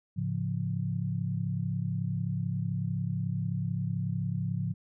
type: chord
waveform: sine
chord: A augmented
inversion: none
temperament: equal with one note detuned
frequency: 107.36 / 138.59 / 174.61 Hz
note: A2 / C#3 / E#3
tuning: -42 / 0 / 0 cents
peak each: -33 dBFS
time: 0.16-4.74 s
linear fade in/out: 20 ms
effects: none